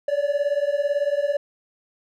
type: beating tone pair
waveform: triangle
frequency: 566 / 584 Hz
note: C#5 / D5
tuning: +36 / -10 cents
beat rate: 18 Hz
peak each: -21 dBFS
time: 0.08-1.37 s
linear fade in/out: 5 ms
effects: none